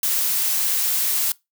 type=noise; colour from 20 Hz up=blue; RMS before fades=-21 dBFS; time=0.03-1.32 s; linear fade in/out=2 ms; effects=noise-tail reverb RT60 0.2 s tail -22 dB re dry